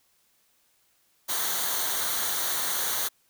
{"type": "noise with comb filter", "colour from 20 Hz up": "white", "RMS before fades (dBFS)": -28, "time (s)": [1.28, 3.09], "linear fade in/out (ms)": 20, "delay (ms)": 0.39, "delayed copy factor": -0.65, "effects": ["white hiss -67 dBFS RMS until 3.29 s"]}